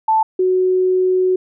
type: tone pair in turn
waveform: sine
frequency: 880 / 370 Hz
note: A5 / F#4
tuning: 0 / 0 cents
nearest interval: octave + minor third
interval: 1500 cents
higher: first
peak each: -11 / -12 dBFS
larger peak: first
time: 0.08-0.23 / 0.39-1.36 s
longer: second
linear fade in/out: 5 ms
effects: none